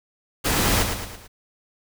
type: noise with echo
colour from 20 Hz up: pink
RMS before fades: -21 dBFS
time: 0.44-0.84 s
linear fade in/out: 20 ms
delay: 110 ms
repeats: 4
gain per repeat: -6 dB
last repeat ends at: 1.28 s
effects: none